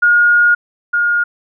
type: tone pair in turn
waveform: sine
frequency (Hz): 1431 / 1424.6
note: F6 / F6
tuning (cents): +42 / +34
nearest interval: unison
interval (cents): 8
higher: first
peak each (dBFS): -7 / -11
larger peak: first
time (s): 0.02-0.55 / 0.93-1.24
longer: first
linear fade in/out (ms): 10
effects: none